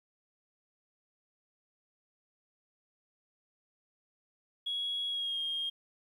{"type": "tone with pitch glide", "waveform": "sine", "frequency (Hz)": [3331, 3231], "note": ["G#7", "G#7"], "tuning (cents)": [4, -48], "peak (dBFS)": -31, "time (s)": [4.66, 5.7], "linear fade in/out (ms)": 10, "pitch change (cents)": -52, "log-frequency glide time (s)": [5.08, 5.39], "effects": ["tanh soft clip ceiling -27 dBFS", "11-bit"]}